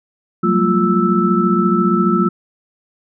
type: tone cluster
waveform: sine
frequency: 180.9 / 195.5 / 227.2 / 349.9 / 1316 Hz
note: F#3 / G3 / A#3 / F4 / E6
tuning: -39 / -4 / -44 / +3 / -3 cents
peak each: -18 dBFS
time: 0.43-2.29 s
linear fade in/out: 10 ms
effects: none